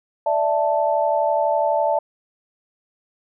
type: chord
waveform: sine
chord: D suspended second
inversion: none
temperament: equal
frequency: 587.3 / 659.3 / 880 Hz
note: D5 / E5 / A5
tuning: 0 / 0 / 0 cents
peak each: -21 dBFS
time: 0.26-1.99 s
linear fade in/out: 5 ms
effects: none